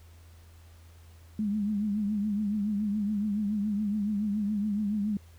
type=tone with vibrato; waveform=sine; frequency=207.7 Hz; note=G#3; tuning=in tune; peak=-26 dBFS; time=1.39-5.17 s; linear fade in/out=2 ms; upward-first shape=triangle; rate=7.1 Hz; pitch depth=86 cents each way; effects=added 83 Hz sine -50 dBFS peak until 5.38 s + pink hiss -61 dBFS RMS until 5.38 s